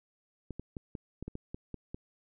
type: clicks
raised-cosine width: 3 ms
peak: -26 dBFS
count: 10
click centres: 0.507 / 0.596 / 0.768 / 0.952 / 1.226 / 1.28 / 1.354 / 1.545 / 1.743 / 1.945 s
effects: none

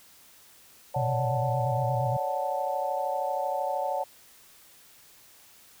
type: chord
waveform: sine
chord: D major seventh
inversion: third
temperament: equal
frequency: 554.4 / 587.3 / 740 / 880 Hz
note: C#5 / D5 / F#5 / A5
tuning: 0 / 0 / 0 / 0 cents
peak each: -32 / -34 / -31 / -32 dBFS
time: 0.94-4.04 s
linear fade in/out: 10 ms
type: tone with vibrato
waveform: sine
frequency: 124.8 Hz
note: B2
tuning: 19 cents sharp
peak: -27 dBFS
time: 0.96-2.17 s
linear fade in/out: 5 ms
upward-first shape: square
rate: 8.6 Hz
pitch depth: 87 cents each way
effects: white hiss -55 dBFS RMS until 5.8 s

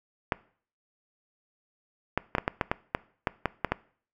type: clicks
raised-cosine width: 0.5 ms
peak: -9 dBFS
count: 12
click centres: 0.322 / 2.176 / 2.351 / 2.383 / 2.479 / 2.612 / 2.715 / 2.949 / 3.272 / 3.457 / 3.647 / 3.72 s
effects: noise-tail reverb RT60 0.5 s tail -21 dB re dry

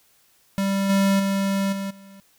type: tone with level steps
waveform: square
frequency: 196 Hz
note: G3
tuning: in tune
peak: -21 / -17 / -21 / -27 / -44 dBFS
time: 0.58-2.2 s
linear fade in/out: 0 ms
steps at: 0.89 / 1.19 / 1.72 / 1.9 s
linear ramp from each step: 10 ms
effects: white hiss -60 dBFS RMS until 2.38 s

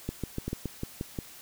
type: two click trains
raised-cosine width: 3 ms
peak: -18 / -19 dBFS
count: 4 / 5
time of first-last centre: 0.09-0.531 / 0.48-1.188 s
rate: 6.81 / 5.65 Hz
effects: white hiss -49 dBFS RMS until 1.41 s

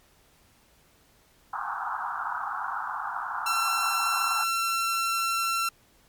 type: band-pass noise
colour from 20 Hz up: white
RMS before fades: -32 dBFS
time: 1.53-4.44 s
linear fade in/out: 5 ms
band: 750 to 1500 Hz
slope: 96 dB/octave
type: tone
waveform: sawtooth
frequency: 1352 Hz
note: E6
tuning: 43 cents sharp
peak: -21 dBFS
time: 3.46-5.69 s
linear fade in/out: 5 ms
effects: pink hiss -61 dBFS RMS until 6.08 s + MP3 96 kbps

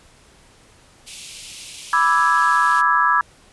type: high-pass noise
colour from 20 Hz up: pink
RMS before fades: -36 dBFS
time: 1.06-2.82 s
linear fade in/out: 20 ms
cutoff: 2400 Hz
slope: 48 dB/octave
type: chord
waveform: sine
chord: E dominant seventh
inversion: second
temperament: equal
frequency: 987.8 / 1174.7 / 1318.5 / 1661.2 Hz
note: B5 / D6 / E6 / G#6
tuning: 0 / 0 / 0 / 0 cents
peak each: -19 dBFS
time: 1.93-3.21 s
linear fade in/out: 2 ms
effects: pink hiss -51 dBFS RMS until 3.52 s + resampled to 24000 Hz

